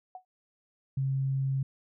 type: tone with exponential decay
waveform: sine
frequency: 740 Hz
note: F#5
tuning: in tune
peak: -36 dBFS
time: 0.15-0.25 s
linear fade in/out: 2 ms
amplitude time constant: 20 ms
type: tone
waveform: sine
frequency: 134.9 Hz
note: C#3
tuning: 47 cents flat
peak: -26 dBFS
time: 0.97-1.63 s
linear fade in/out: 5 ms
effects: none